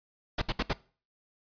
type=noise bursts; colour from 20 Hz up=pink; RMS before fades=-28 dBFS; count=4; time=0.38-0.732 s; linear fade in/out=5 ms; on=37 ms; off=68 ms; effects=noise-tail reverb RT60 0.4 s tail -21 dB re dry + resampled to 11025 Hz